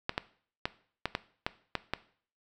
clicks, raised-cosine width 0.3 ms, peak -13 dBFS, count 8, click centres 0.094 / 0.179 / 0.655 / 1.056 / 1.151 / 1.465 / 1.753 / 1.936 s, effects noise-tail reverb RT60 0.5 s tail -17 dB re dry

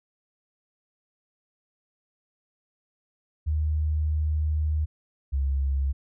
sine tone pair in turn, 76.7 / 68.33 Hz, D#2 / C#2, -24 / -24 cents, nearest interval major second, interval 200 cents, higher first, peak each -22 dBFS, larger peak neither, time 3.46-4.86 / 5.32-5.93 s, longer first, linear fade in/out 20 ms, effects none

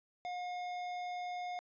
sine tone with tanh clipping, 717 Hz, F5, 45 cents sharp, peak -40 dBFS, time 0.25-1.59 s, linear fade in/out 0 ms, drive 14 dB, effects resampled to 16000 Hz

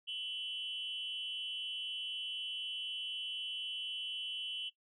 sine tone with amplitude modulation, 3000 Hz, F#7, 23 cents sharp, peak -32 dBFS, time 0.07-4.7 s, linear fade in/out 20 ms, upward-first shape sine, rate 256 Hz, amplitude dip 95%, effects noise-tail reverb RT60 0.1 s tail -18 dB re dry + tanh soft clip ceiling -32 dBFS

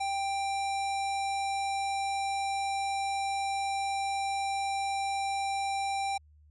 square tone, 788 Hz, G5, 9 cents sharp, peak -30 dBFS, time 0-6.18 s, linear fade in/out 10 ms, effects added 75 Hz sine -56 dBFS peak until 6.5 s + resampled to 24000 Hz

